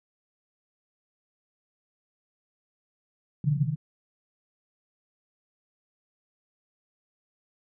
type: band-pass noise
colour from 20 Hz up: white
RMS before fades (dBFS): -26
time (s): 3.44-3.76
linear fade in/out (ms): 2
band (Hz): 130 to 160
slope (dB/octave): 96
effects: none